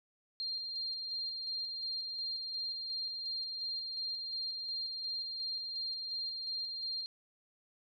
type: tone with tremolo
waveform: sine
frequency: 4194 Hz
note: C8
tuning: 3 cents sharp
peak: -35 dBFS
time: 0.4-7.06 s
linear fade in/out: 0 ms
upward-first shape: square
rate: 2.8 Hz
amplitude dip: 30%
effects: none